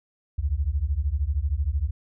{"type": "beating tone pair", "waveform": "sine", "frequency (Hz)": [65.41, 78.41], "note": ["C2", "D#2"], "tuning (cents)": [0, 14], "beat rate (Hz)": 13, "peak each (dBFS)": -25, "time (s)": [0.38, 1.91], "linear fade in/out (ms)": 10, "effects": []}